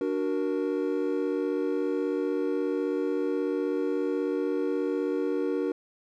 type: chord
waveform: triangle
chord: D augmented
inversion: none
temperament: equal with one note detuned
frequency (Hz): 293.7 / 370 / 468.6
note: D4 / F#4 / A#4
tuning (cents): 0 / 0 / +9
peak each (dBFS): -28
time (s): 0.01-5.72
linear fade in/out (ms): 2
effects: none